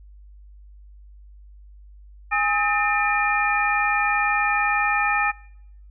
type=tone cluster; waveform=sine; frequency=824 / 1273 / 1799 / 2408 Hz; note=G#5 / D#6 / A6 / D7; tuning=-14 / +39 / +38 / +43 cents; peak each=-24 dBFS; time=2.31-5.32 s; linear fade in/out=20 ms; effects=noise-tail reverb RT60 0.8 s tail -24 dB re dry + added 50 Hz sine -43 dBFS peak until 5.9 s